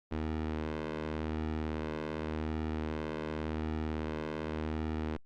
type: ring-modulated tone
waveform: 15% pulse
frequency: 77.78 Hz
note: D#2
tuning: in tune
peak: -24 dBFS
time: 0.11-5.17 s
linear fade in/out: 10 ms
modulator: 156 Hz
effects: low-pass 3000 Hz 12 dB/octave + Opus 48 kbps